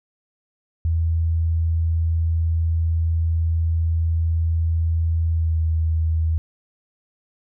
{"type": "tone with pitch glide", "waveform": "sine", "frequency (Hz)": [82.1, 80.5], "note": ["E2", "E2"], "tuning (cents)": [-6, -41], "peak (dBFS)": -17, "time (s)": [0.85, 6.38], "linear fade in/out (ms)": 0, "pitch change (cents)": -35, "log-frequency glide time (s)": [5.32, 5.58], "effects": []}